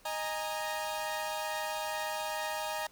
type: chord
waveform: sawtooth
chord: D# suspended fourth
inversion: none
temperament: equal with one note detuned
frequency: 622.3 / 824.4 / 932.3 Hz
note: D#5 / G#5 / A#5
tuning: 0 / -13 / 0 cents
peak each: -34 / -35 / -34 dBFS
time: 0.05-2.87 s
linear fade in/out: 5 ms
effects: pink hiss -61 dBFS RMS until 2.91 s